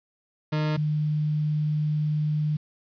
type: tone pair in turn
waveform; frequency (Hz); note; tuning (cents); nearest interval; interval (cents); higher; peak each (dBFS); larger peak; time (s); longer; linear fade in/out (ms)
40% pulse / sine; 153 / 151.5; D#3 / D#3; -29 / -46; unison; 17; first; -22; neither; 0.52-0.77 / 0.77-2.57; second; 10
effects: resampled to 11025 Hz + 9-bit